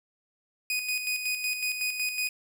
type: tone with tremolo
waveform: sawtooth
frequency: 2489 Hz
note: D#7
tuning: in tune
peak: -23 dBFS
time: 0.7-2.29 s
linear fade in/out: 2 ms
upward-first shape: square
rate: 5.4 Hz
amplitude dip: 50%
effects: none